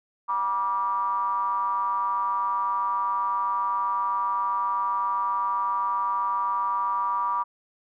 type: ring-modulated tone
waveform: triangle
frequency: 103.83 Hz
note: G#2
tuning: in tune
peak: -18 dBFS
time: 0.28-7.44 s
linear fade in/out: 20 ms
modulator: 1070 Hz
effects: none